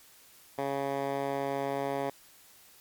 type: tone with band-pass filter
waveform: 10% pulse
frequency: 138.59 Hz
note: C#3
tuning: in tune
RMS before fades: -32 dBFS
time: 0.58-2.1 s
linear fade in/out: 5 ms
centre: 680 Hz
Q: 0.75
effects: white hiss -57 dBFS RMS until 2.8 s + MP3 96 kbps